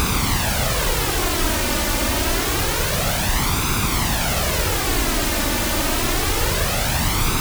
pink noise with flanger, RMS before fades -20 dBFS, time 0-7.4 s, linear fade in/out 0 ms, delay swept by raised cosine 0.8 to 3.4 ms, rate 0.27 Hz, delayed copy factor +0.6, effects none

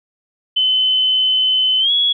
sine tone with pitch glide, 3041 to 3355 Hz, F#7 to G#7, +47 to +17 cents, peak -12 dBFS, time 0.56-2.13 s, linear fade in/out 10 ms, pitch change +170 cents, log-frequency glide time 1.8-1.91 s, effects none

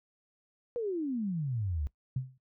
sine exponential sweep, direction down, 493.9 to 67.6 Hz, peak -30 dBFS, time 0.76-1.87 s, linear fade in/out 0 ms
sine tone with exponential decay, 129.9 Hz, C3, 12 cents flat, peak -26 dBFS, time 2.16-2.38 s, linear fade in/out 5 ms, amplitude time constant 47 ms
effects noise-tail reverb RT60 0.1 s tail -20 dB re dry

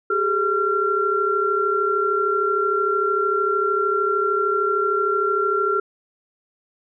sine tone cluster, 390.3 / 423.5 / 1370 Hz, G4 / G#4 / F6, -8 / +34 / -34 cents, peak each -23 / -24 / -20 dBFS, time 0.1-5.8 s, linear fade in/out 5 ms, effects none

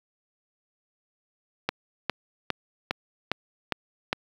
click train, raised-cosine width 0.3 ms, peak -8 dBFS, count 7, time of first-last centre 1.69-4.129 s, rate 2.46 Hz, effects high-pass 100 Hz 12 dB/octave + 8-bit

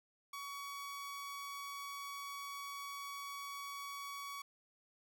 sawtooth tone, 1127 Hz, C#6, 28 cents sharp, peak -40 dBFS, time 0.33-4.42 s, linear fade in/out 5 ms, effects 13-bit

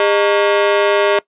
sawtooth ring-modulated tone, 509 Hz, C5, 48 cents flat, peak -4 dBFS, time 0-1.19 s, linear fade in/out 2 ms, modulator 104 Hz, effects noise-tail reverb RT60 0.1 s tail -21 dB re dry + resampled to 8000 Hz

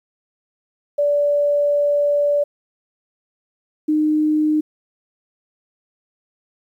sine tone pair in turn, 580 / 306.1 Hz, D5 / D#4, -22 / -28 cents, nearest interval major seventh, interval 1106 cents, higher first, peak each -14 dBFS, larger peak neither, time 0.98-2.44 / 3.88-4.61 s, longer first, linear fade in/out 10 ms, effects 9-bit

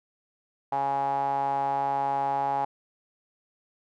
sawtooth tone with band-pass filter, 138.59 Hz, C#3, in tune, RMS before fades -27 dBFS, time 0.72-2.65 s, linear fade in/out 5 ms, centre 820 Hz, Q 9, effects none

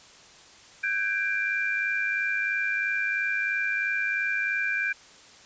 sine tone cluster, 1527 / 1630 / 2365 Hz, G6 / G#6 / D7, -46 / -33 / +12 cents, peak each -30 / -29 / -28 dBFS, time 0.83-4.93 s, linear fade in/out 10 ms, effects white hiss -51 dBFS RMS until 5.45 s + resampled to 16000 Hz

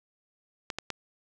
clicks, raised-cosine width 0.2 ms, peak -15 dBFS, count 3, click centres 0.702 / 0.786 / 0.903 s, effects none

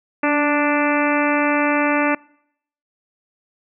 harmonic tone with a mistuned harmonic, 293.7 Hz, D4, in tune, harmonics 1 / 2 / 3 / 4 / 5 / 6 / 7 / 8 / 9, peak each -19 / -22 / -24 / -25 / -26 / -27 / -27 / -28 / -29 dBFS, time 0.23-2.15 s, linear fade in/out 5 ms, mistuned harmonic 1, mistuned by -25 cents, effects noise-tail reverb RT60 0.7 s tail -25 dB re dry

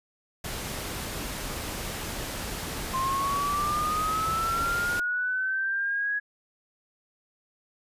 pink noise, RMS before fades -34 dBFS, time 0.44-5 s, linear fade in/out 5 ms
sine linear sweep, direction up, 1044 to 1673 Hz, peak -25 dBFS, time 2.93-6.2 s, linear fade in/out 20 ms
effects resampled to 32000 Hz

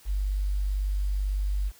sine tone with quantisation, 49 Hz, G1, in tune, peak -24 dBFS, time 0.05-1.72 s, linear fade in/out 50 ms, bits 9, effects white hiss -55 dBFS RMS until 1.79 s

